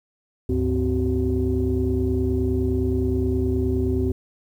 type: tone cluster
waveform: sine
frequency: 71.5 / 101.1 / 257 / 379.7 Hz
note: D2 / G#2 / C4 / F#4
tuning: -46 / -46 / -31 / +45 cents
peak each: -23 / -25 / -24 / -24 dBFS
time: 0.49-4.12 s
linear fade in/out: 5 ms
effects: tanh soft clip ceiling -12 dBFS + 9-bit